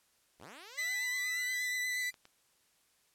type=linear sweep; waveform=5% pulse; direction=up; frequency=38.65 to 2395 Hz; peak=-38 dBFS; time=0.38-2.13 s; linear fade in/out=50 ms
type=tone with vibrato; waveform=40% pulse; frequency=1995 Hz; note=B6; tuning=17 cents sharp; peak=-32 dBFS; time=0.77-2.11 s; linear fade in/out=20 ms; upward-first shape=sine; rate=8.4 Hz; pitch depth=18 cents each way
type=clicks; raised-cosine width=0.2 ms; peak=-37 dBFS; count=2; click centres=2.142 / 2.254 s
effects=white hiss -71 dBFS RMS until 3.14 s + low-pass 12000 Hz 12 dB/octave